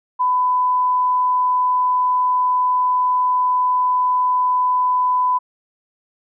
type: tone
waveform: sine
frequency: 1001 Hz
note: B5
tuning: 23 cents sharp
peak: -14 dBFS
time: 0.19-5.39 s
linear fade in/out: 20 ms
effects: none